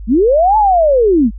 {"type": "linear two-way sweep", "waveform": "sine", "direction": "up then down", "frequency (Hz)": [195.9, 880, 195.9], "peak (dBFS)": -7, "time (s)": [0.07, 1.31], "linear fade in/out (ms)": 50, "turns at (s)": 0.57, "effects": ["added 50 Hz sine -25 dBFS peak until 1.38 s"]}